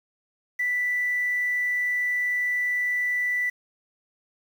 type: tone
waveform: triangle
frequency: 1975.5 Hz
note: B6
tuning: in tune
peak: -19 dBFS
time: 0.59-3.5 s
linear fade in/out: 10 ms
effects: tanh soft clip ceiling -20 dBFS + 8-bit